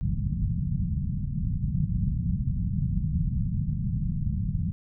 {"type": "low-pass noise", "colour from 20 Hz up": "white", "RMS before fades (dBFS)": -27, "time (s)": [0.01, 4.72], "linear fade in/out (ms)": 0, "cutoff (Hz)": 190, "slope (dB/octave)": 48, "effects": []}